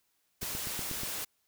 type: noise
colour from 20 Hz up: white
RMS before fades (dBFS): -37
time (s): 0.41-1.25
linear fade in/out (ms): 10
type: click train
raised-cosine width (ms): 3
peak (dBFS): -27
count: 6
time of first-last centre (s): 0.43-1.034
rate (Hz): 8.28
effects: white hiss -75 dBFS RMS until 1.47 s